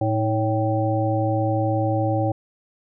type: harmonic tone with a mistuned harmonic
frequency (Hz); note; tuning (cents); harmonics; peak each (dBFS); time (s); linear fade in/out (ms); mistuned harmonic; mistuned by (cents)
111.1; A2; +17; 1 / 3 / 5 / 7; -22 / -25 / -25 / -26; 0.01-2.32; 5; 3; -75
effects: none